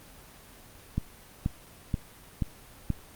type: click train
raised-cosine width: 5 ms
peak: -14 dBFS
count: 5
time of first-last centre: 0.98-2.903 s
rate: 2.08 Hz
effects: pink hiss -51 dBFS RMS until 3.15 s + Opus 24 kbps